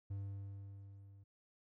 triangle tone with level ramp, 99 Hz, G2, 18 cents sharp, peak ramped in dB -37 to -55 dBFS, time 0.1-1.24 s, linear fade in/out 10 ms, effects none

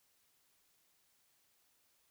silence, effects white hiss -74 dBFS RMS until 2.1 s

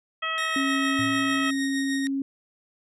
harmonic tone, 644 Hz, E5, 41 cents flat, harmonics 1 / 2 / 3 / 4 / 5, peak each -39 / -29 / -31 / -33 / -33 dBFS, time 0.22-1.51 s, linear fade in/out 10 ms
sawtooth tone with tremolo, 1864.7 Hz, A#6, in tune, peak -25 dBFS, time 0.38-2.07 s, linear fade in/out 0 ms, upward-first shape sine, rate 6.6 Hz, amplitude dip 40%
sine tone, 273.2 Hz, C#4, 25 cents flat, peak -24 dBFS, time 0.56-2.22 s, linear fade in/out 2 ms
sine tone with exponential decay, 112.4 Hz, A2, 37 cents sharp, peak -30 dBFS, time 0.99-1.73 s, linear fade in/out 0 ms, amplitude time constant 160 ms
effects resampled to 24000 Hz

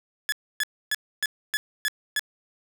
sawtooth tone bursts, 1708 Hz, G#6, 48 cents sharp, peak -19 dBFS, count 7, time 0.29-2.194 s, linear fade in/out 0 ms, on 32 ms, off 280 ms, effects none

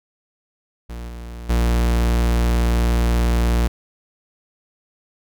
45% pulse tone with level steps, 58.6 Hz, A#1, 10 cents sharp, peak -29 / -31 / -15 dBFS, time 0.89-3.68 s, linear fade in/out 10 ms, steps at 1.08 / 1.49 s, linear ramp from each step 10 ms, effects none

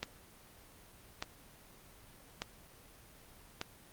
click train, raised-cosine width 0.2 ms, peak -18 dBFS, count 4, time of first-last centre 0.03-3.614 s, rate 0.837 Hz, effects pink hiss -58 dBFS RMS until 3.92 s + Opus 24 kbps

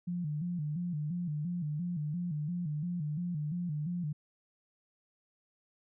sine tone with vibrato, 162.2 Hz, E3, 28 cents flat, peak -32 dBFS, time 0.07-4.13 s, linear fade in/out 10 ms, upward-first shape square, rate 2.9 Hz, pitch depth 140 cents each way, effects none

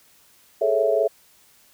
sine chord, A major seventh, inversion third, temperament equal, 415.3 / 440 / 554.4 / 659.3 Hz, G#4 / A4 / C#5 / E5, 0 / 0 / 0 / 0 cents, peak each -25 / -23 / -23 / -21 dBFS, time 0.61-1.08 s, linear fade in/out 10 ms, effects white hiss -56 dBFS RMS until 1.73 s

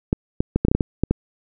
clicks, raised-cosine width 3 ms, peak -4 dBFS, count 10, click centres 0.129 / 0.405 / 0.56 / 0.65 / 0.684 / 0.715 / 0.75 / 0.808 / 1.036 / 1.11 s, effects none

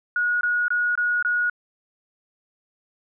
sine tone bursts, 1451 Hz, F#6, 34 cents flat, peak -19 dBFS, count 5, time 0.16-1.498 s, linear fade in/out 2 ms, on 250 ms, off 22 ms, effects none

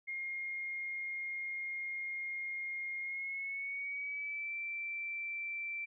sine tone with pitch glide, 2134 to 2341 Hz, C7 to D7, +34 to -6 cents, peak -37 dBFS, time 0.07-5.86 s, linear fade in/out 20 ms, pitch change +160 cents, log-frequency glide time 3-4.55 s, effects none

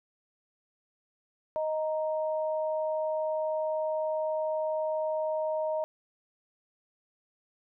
sine tone pair together, 624.6 / 932 Hz, D#5 / A#5, +7 / -1 cents, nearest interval perfect fifth, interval 692 cents, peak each -28 / -36 dBFS, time 1.56-5.84 s, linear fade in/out 0 ms, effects none

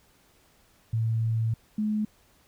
sine tone pair in turn, 112.8 / 212.9 Hz, A2 / G#3, +44 / +43 cents, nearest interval major seventh, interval 1099 cents, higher second, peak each -23 / -24 dBFS, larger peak first, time 0.93-1.54 / 1.78-2.05 s, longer first, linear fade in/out 5 ms, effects pink hiss -62 dBFS RMS until 2.47 s

